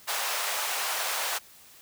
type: high-pass noise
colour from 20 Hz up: pink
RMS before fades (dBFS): -30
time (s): 0.07-1.39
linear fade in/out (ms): 20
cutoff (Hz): 650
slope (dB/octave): 24
effects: white hiss -53 dBFS RMS until 1.81 s